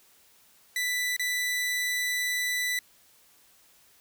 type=tone with dropouts; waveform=sawtooth; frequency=1982 Hz; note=B6; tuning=6 cents sharp; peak=-23 dBFS; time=0.76-2.79 s; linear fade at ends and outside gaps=2 ms; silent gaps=1.165-1.195 s; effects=white hiss -60 dBFS RMS until 4 s